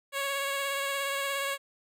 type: tone with vibrato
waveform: 10% pulse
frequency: 554.4 Hz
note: C#5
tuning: in tune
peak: -21 dBFS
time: 0.12-1.58 s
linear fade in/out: 50 ms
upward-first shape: triangle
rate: 17 Hz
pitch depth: 23 cents each way
effects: none